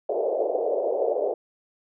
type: band-pass noise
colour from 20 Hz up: pink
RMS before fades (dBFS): -25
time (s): 0.09-1.34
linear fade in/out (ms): 5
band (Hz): 410 to 660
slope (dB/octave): 48
effects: none